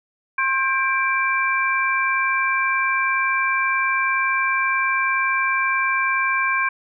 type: tone cluster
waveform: sine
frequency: 1066 / 1595 / 2344 Hz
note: C6 / G6 / D7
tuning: +32 / +30 / -4 cents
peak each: -22 dBFS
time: 0.38-6.69 s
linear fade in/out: 5 ms
effects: none